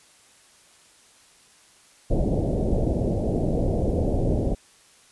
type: low-pass noise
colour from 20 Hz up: pink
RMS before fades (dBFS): -23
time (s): 2.1-4.55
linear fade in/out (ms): 10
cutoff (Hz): 670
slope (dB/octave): 48
effects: white hiss -55 dBFS RMS until 5.11 s + resampled to 24000 Hz